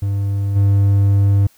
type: tone with level steps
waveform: triangle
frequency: 99.7 Hz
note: G2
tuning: 30 cents sharp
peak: -14 / -8 dBFS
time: 0.02-1.47 s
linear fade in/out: 5 ms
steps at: 0.55 s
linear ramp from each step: 20 ms
effects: white hiss -53 dBFS RMS until 1.57 s